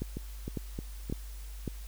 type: two click trains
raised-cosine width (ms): 3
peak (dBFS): -20 / -23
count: 4 / 4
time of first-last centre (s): 0.02-1.677 / 0.17-1.099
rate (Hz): 1.81 / 3.23
effects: added 50 Hz sine -40 dBFS peak until 1.87 s + white hiss -54 dBFS RMS until 1.87 s